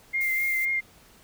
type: tone with vibrato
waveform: sine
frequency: 2107 Hz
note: C7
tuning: 12 cents sharp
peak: -23 dBFS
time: 0.13-0.81 s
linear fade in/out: 20 ms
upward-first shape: triangle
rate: 3.9 Hz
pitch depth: 27 cents each way
type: noise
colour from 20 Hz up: violet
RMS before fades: -38 dBFS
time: 0.21-0.65 s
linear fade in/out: 0 ms
effects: pink hiss -55 dBFS RMS until 1.23 s